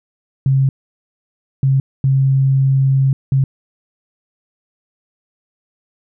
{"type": "tone bursts at uneven times", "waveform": "sine", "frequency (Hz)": 134.8, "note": "C#3", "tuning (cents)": -48, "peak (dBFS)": -10, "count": 4, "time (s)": [[0.46, 0.69], [1.63, 1.8], [2.04, 3.13], [3.32, 3.44]], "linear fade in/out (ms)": 2, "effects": []}